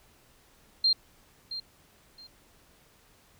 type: tone with echo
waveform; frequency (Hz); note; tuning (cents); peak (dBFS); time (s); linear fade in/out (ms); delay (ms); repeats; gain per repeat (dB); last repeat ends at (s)
sine; 4186; C8; 0; -20; 0.84-0.93; 5; 670; 2; -13; 2.27
effects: pink hiss -61 dBFS RMS until 3.39 s